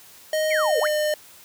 square tone with pitch glide, 622.3 to 606 Hz, D#5 to D#5, 0 to -46 cents, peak -21 dBFS, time 0.33-1.14 s, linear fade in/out 2 ms, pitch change -46 cents, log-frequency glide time 0.54-0.89 s
sine exponential two-way sweep, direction down then up, 2464 to 440 to 2464 Hz, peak -22 dBFS, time 0.5-0.88 s, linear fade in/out 20 ms, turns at 0.79 s
effects white hiss -48 dBFS RMS until 1.44 s + high-pass 60 Hz 12 dB/octave

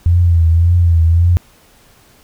sine tone with vibrato, 84.7 Hz, E2, 48 cents sharp, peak -7 dBFS, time 0.06-1.37 s, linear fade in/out 0 ms, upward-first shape triangle, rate 1.8 Hz, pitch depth 70 cents each way, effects pink hiss -48 dBFS RMS until 2.23 s

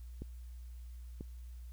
clicks, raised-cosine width 3 ms, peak -30 dBFS, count 2, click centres 0.22 / 1.209 s, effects added 60 Hz sine -45 dBFS peak until 1.72 s + white hiss -69 dBFS RMS until 1.72 s

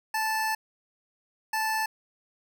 25% pulse tone pair in turn, 877 / 877 Hz, A5 / A5, -6 / -6 cents, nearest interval unison, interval 0 cents, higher neither, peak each -22 dBFS, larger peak neither, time 0.14-0.55 / 1.53-1.86 s, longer first, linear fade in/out 5 ms, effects none

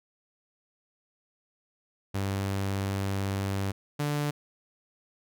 sawtooth tone pair in turn, 98 / 146.83 Hz, G2 / D3, 0 / 0 cents, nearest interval perfect fifth, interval 700 cents, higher second, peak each -24 / -23 dBFS, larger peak second, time 2.14-3.72 / 3.99-4.31 s, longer first, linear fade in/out 10 ms, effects none

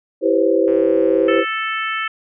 sine chord, C major seventh, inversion first, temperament equal with one note detuned, 329.6 / 392 / 493.9 / 532.7 Hz, E4 / G4 / B4 / C5, 0 / 0 / 0 / +31 cents, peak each -18 dBFS, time 0.21-1.45 s, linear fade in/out 50 ms
click train, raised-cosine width 0.5 ms, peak -23 dBFS, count 94, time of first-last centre 0.68-1.395 s, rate 130 Hz
harmonic tone, 440 Hz, A4, in tune, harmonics 3 / 4 / 5 / 6 / 7, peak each -23 / -25 / -27 / -29 / -30 dBFS, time 1.28-2.08 s, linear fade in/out 5 ms
effects none

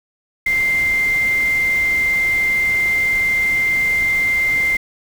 sine tone in noise, 2093 Hz, C7, in tune, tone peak -14 dBFS, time 0.46-4.77 s, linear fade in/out 5 ms, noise pink, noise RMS -32 dBFS, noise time 0.46-4.77 s, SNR +15 dB, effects none

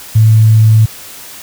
sine tone, 110 Hz, A2, in tune, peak -3 dBFS, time 0.15-0.86 s, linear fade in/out 10 ms, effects white hiss -31 dBFS RMS until 1.42 s

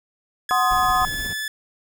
sawtooth tone with pitch glide, 1700 to 1734.7 Hz, G#6 to A6, +40 to -25 cents, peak -22 dBFS, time 0.49-1.48 s, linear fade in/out 2 ms, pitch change +35 cents, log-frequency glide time 0.86-1.26 s
sine chord, C diminished, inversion second, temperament equal, 740 / 1046.5 / 1244.5 Hz, Gb5 / C6 / Eb6, 0 / 0 / 0 cents, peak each -21 dBFS, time 0.51-1.05 s, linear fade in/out 0 ms
white band-stop noise, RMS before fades -40 dBFS, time 0.54-1.28 s, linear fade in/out 2 ms, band 470 to 11000 Hz, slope 12 dB/octave
brown noise with tremolo, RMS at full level -31 dBFS, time 0.71-1.33 s, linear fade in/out 0 ms, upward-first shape triangle, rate 17 Hz, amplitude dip 50%
effects none

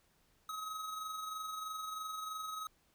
square tone with amplitude modulation, 1272 Hz, D#6, 38 cents sharp, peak -39 dBFS, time 0.49-2.67 s, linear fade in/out 2 ms, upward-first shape sine, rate 23.1 Hz, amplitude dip 40%, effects pink hiss -72 dBFS RMS until 2.94 s

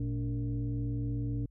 sine tone with frequency modulation, 117.4 Hz, A#2, 13 cents sharp, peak -30 dBFS, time 0-1.46 s, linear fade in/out 5 ms, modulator 171 Hz, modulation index 0.91, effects added 50 Hz sine -59 dBFS peak until 1.5 s

